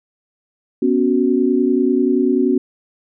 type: chord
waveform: sine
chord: B suspended second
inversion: none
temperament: equal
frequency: 246.9 / 277.2 / 370 Hz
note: B3 / C#4 / F#4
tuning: 0 / 0 / 0 cents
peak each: -17 dBFS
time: 0.82-2.58 s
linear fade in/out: 5 ms
effects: none